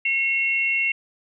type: tone pair together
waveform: sine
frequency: 2171 / 2735 Hz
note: C#7 / F7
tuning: -37 / -37 cents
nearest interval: major third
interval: 400 cents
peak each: -22 dBFS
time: 0.05-0.92 s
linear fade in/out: 5 ms
effects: none